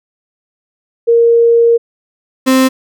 sine / 35% pulse tone pair in turn, 466.2 / 261.6 Hz, A#4 / C4, 0 / 0 cents, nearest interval minor seventh, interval 1000 cents, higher first, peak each -5 dBFS, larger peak neither, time 1.07-1.78 / 2.46-2.69 s, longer first, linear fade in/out 20 ms, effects none

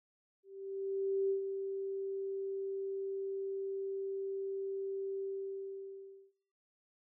sine tone with ADSR envelope, 389.8 Hz, G4, 10 cents flat, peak -29 dBFS, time 0.43-6.32 s, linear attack 870 ms, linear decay 110 ms, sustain -7 dB, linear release 1100 ms, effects noise-tail reverb RT60 0.9 s tail -19 dB re dry

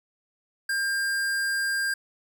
square tone, 1600 Hz, G6, 35 cents sharp, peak -25 dBFS, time 0.69-1.94 s, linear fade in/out 5 ms, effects none

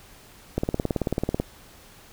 click train, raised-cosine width 2 ms, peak -10 dBFS, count 16, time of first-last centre 0.58-1.4 s, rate 18.3 Hz, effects pink hiss -50 dBFS RMS until 2.12 s

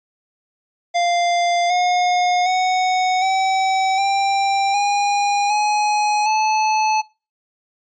square tone with pitch steps, 696 / 718.1 / 740.8 / 764.3 / 788.5 / 813.5 / 839.2 / 865.8 Hz, F5 / F5 / F#5 / G5 / G5 / G#5 / G#5 / A5, -6 / +48 / +2 / -44 / +10 / -36 / +18 / -28 cents, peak -16 dBFS, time 0.94-7.02 s, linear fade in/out 20 ms, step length 760 ms, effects noise-tail reverb RT60 0.3 s tail -22 dB re dry + resampled to 16000 Hz

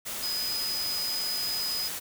sine tone in noise, 4995 Hz, D#8, 6 cents sharp, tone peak -29 dBFS, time 0.22-1.89 s, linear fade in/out 20 ms, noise white, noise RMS -35 dBFS, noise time 0.05-2 s, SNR +3 dB, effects none

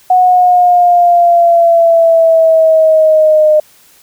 sine exponential sweep, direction down, 736 to 610 Hz, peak -4 dBFS, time 0.1-3.6 s, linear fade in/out 5 ms, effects white hiss -45 dBFS RMS until 4.02 s

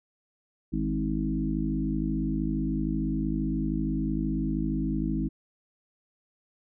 harmonic tone with a mistuned harmonic, 53 Hz, G#1, 36 cents sharp, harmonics 1 / 3 / 4 / 5 / 6, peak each -32 / -32 / -32 / -32 / -32 dBFS, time 0.72-5.29 s, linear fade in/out 20 ms, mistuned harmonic 4, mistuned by -19 cents, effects none

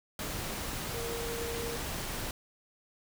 sine tone in noise, 466.2 Hz, A#4, in tune, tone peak -37 dBFS, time 0.94-1.76 s, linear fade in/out 2 ms, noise pink, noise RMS -37 dBFS, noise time 0.19-2.31 s, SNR -3 dB, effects none

